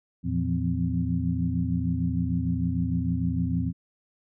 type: tone cluster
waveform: sine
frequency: 83.8 / 114.6 / 168.2 / 174.8 / 257.2 Hz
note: E2 / A#2 / E3 / F3 / C4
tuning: +29 / -29 / +35 / +2 / -30 cents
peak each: -30 dBFS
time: 0.23-3.73 s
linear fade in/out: 50 ms
effects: none